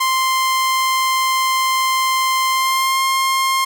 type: tone with pitch glide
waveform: sawtooth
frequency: 1046.5 to 1062.9 Hz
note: C6 to C6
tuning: 0 to +27 cents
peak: -11 dBFS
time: 0-3.65 s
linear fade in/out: 10 ms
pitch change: +27 cents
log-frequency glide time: 2.5-3.01 s
effects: none